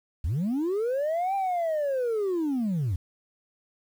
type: linear two-way sweep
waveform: sine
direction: up then down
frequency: 62.3 to 796 to 79.4 Hz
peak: -22 dBFS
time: 0.24-2.96 s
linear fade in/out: 5 ms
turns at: 1.35 s
effects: tanh soft clip ceiling -23 dBFS + 9-bit